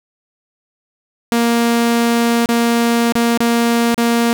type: tone with dropouts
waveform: sawtooth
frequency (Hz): 234.2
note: A#3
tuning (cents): +8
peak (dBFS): -8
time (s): 1.32-4.33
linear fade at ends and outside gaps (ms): 0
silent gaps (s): 2.458-2.489 / 3.123-3.154 / 3.375-3.404 / 3.944-3.979
effects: none